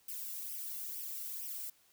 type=noise with flanger; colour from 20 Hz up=violet; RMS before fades=-42 dBFS; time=0.08-1.7 s; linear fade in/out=5 ms; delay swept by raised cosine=0.35 to 1.45 ms; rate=2.2 Hz; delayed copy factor=+0.75; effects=white hiss -68 dBFS RMS until 1.92 s